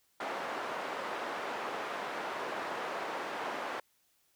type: band-pass noise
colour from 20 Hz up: white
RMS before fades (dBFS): -38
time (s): 0.2-3.8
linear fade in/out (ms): 5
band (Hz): 380 to 1200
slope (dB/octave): 12
effects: white hiss -72 dBFS RMS until 4.35 s